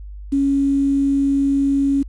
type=tone with quantisation; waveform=sine; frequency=277.2 Hz; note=C#4; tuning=in tune; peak=-14 dBFS; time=0.32-2.03 s; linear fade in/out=10 ms; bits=7; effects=added 50 Hz sine -31 dBFS peak until 2.08 s + resampled to 24000 Hz